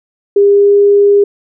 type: tone with pitch glide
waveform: sine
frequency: 402.9 to 405.2 Hz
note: G4 to G#4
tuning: +48 to -43 cents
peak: -4 dBFS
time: 0.36-1.24 s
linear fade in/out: 5 ms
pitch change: +9 cents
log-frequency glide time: 0.48-0.75 s
effects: none